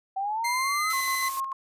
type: exponential sweep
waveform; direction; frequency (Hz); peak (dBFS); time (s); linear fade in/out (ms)
sine; up; 760 to 1318.5; -26; 0.16-0.93; 10
type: tone with pitch glide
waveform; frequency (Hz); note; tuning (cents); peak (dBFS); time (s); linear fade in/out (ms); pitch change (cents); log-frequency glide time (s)
sawtooth; 2093 to 2032; C7 to B6; 0 to +49; -24; 0.44-1.29; 10; -51; 0.7-0.98
type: noise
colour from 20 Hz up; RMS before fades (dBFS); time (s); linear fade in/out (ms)
blue; -35; 0.9-1.4; 0
type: tone with tremolo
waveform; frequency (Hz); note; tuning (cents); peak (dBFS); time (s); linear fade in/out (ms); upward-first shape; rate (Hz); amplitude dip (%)
sine; 1074; C6; +45; -26; 0.93-1.53; 5; square; 6.8; 45
effects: resampled to 32000 Hz